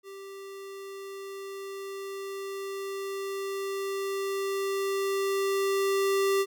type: tone with level ramp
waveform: square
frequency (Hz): 392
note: G4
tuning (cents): 0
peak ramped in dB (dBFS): -42 to -23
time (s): 0.03-6.46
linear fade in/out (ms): 50
effects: none